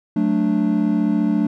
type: chord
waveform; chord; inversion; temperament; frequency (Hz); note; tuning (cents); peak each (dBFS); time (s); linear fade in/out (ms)
triangle; D major; first; equal; 185 / 220 / 293.7; F#3 / A3 / D4; 0 / 0 / 0; -20 / -17 / -18; 0.16-1.47; 5
effects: none